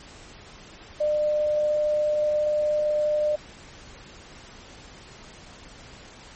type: tone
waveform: sine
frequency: 601 Hz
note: D5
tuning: 40 cents sharp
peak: -20 dBFS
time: 1-3.36 s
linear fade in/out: 10 ms
effects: pink hiss -46 dBFS RMS until 6.35 s + MP3 32 kbps